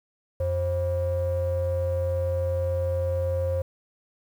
triangle ring-modulated tone, 222.2 Hz, A3, 17 cents sharp, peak -17 dBFS, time 0.4-3.62 s, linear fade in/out 5 ms, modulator 310 Hz, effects tanh soft clip ceiling -17 dBFS + 9-bit

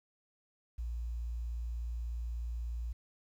sine tone, 58.3 Hz, A#1, 1 cent sharp, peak -34 dBFS, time 0.78-2.93 s, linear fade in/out 10 ms, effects tanh soft clip ceiling -31 dBFS + 11-bit

